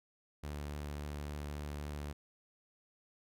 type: tone with vibrato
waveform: sawtooth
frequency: 73.42 Hz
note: D2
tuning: in tune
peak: -36 dBFS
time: 0.43-2.13 s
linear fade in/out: 10 ms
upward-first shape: triangle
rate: 3.6 Hz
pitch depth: 12 cents each way
effects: none